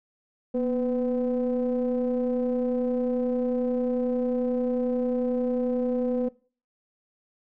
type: ring-modulated tone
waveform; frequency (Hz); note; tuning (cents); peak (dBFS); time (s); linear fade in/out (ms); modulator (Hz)
triangle; 129.2; C3; -21; -18; 0.54-6.29; 10; 372
effects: noise-tail reverb RT60 0.4 s tail -21 dB re dry